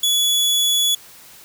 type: tone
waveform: sawtooth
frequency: 3400 Hz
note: G#7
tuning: 40 cents sharp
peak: -12 dBFS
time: 0.03-0.95 s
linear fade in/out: 5 ms
effects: white hiss -44 dBFS RMS until 1.44 s